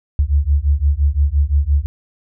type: beating tone pair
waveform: sine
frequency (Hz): 69.1 / 74.9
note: C#2 / D2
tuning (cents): -5 / +35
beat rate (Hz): 5.8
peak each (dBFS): -15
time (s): 0.19-1.86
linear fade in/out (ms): 0
effects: none